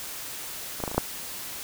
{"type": "clicks", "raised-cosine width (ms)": 1, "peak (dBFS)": [-22, -13, -16, -21, -18, -6], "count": 6, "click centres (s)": [0.802, 0.838, 0.878, 0.915, 0.946, 0.98], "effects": ["white hiss -37 dBFS RMS until 1.63 s"]}